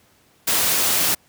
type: noise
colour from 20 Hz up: white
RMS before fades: -19 dBFS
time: 0.47-1.15 s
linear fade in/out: 10 ms
effects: pink hiss -57 dBFS RMS until 1.28 s + high-pass 80 Hz 12 dB/octave